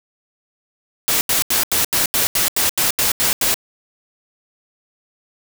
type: noise bursts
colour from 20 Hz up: white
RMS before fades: -17 dBFS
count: 12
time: 1.08-3.542 s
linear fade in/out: 0 ms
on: 130 ms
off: 82 ms
effects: none